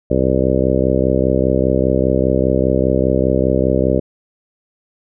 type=harmonic tone; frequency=65 Hz; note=C2; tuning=11 cents flat; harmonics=1 / 2 / 3 / 4 / 5 / 6 / 7 / 8 / 9; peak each=-21 / -21 / -21 / -21 / -21 / -21 / -21 / -21 / -21 dBFS; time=0.1-4 s; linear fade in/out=10 ms; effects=none